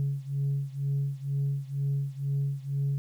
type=beating tone pair; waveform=sine; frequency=138.59 / 140.69 Hz; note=C#3 / C#3; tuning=0 / +26 cents; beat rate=2.1 Hz; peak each=-28 / -30 dBFS; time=0-2.98 s; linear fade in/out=0 ms; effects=tanh soft clip ceiling -22 dBFS + 10-bit